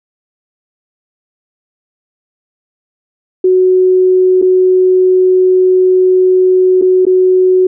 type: tone with dropouts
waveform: sine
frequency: 370.1 Hz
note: F#4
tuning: in tune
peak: -5 dBFS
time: 3.44-7.67 s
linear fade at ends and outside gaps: 5 ms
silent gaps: 4.417-4.423 / 6.815-6.821 / 7.053-7.066 s
effects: none